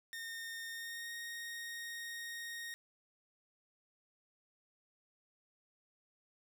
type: tone with pitch glide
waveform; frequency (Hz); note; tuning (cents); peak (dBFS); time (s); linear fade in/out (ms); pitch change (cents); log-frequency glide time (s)
sawtooth; 1832 to 1861.9; A#6 to A#6; -31 to -3; -39; 0.13-2.74; 0; +28; 0.7-1.11
effects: none